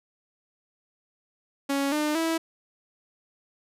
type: tone with pitch steps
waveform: sawtooth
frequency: 277.9 / 301.3 / 326.7 Hz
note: C#4 / D4 / E4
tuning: +4 / +44 / -15 cents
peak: -20 dBFS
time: 1.69-2.38 s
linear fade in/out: 10 ms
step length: 230 ms
effects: resampled to 32000 Hz